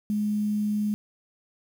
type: tone with quantisation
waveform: sine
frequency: 209.4 Hz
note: G#3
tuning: 15 cents sharp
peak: -23 dBFS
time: 0.1-0.94 s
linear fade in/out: 0 ms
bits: 8
effects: none